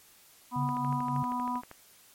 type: harmonic tone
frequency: 246.9 Hz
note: B3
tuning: in tune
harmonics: 1 / 3 / 4 / 5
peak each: -34 / -41 / -31 / -43 dBFS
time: 0.51-1.62 s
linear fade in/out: 50 ms
type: tone with tremolo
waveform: sine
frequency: 140 Hz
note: C#3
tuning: 18 cents sharp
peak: -28 dBFS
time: 0.56-1.23 s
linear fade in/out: 2 ms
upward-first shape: triangle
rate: 3.6 Hz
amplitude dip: 90%
type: click train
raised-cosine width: 0.5 ms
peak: -29 dBFS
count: 14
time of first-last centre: 0.69-1.714 s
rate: 12.7 Hz
effects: white hiss -58 dBFS RMS until 2.14 s + MP3 64 kbps